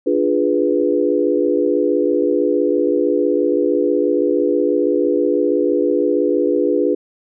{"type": "chord", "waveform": "sine", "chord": "D diminished seventh", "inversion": "none", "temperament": "equal", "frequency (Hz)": [293.7, 349.2, 415.3, 493.9], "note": ["D4", "F4", "Ab4", "Cb5"], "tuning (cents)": [0, 0, 0, 0], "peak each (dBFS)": -19, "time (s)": [0.06, 6.95], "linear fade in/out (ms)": 10, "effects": []}